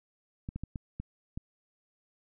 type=clicks; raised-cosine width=5 ms; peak=-24 dBFS; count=6; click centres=0.489 / 0.56 / 0.636 / 0.758 / 1 / 1.375 s; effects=none